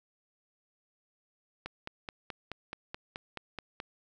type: click train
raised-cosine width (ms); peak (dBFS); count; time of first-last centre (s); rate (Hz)
0.3; -22; 11; 1.66-3.801; 4.67
effects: none